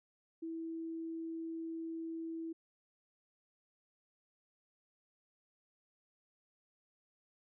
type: tone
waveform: sine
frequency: 327.4 Hz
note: E4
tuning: 12 cents flat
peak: -39 dBFS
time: 0.42-2.53 s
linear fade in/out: 10 ms
effects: none